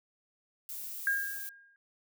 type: noise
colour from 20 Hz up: violet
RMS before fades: -41 dBFS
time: 0.69-1.49 s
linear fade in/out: 0 ms
type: tone with exponential decay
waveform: sine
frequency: 1618 Hz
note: G#6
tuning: 46 cents flat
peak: -24 dBFS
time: 1.07-1.76 s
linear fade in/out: 1 ms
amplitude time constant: 150 ms
effects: none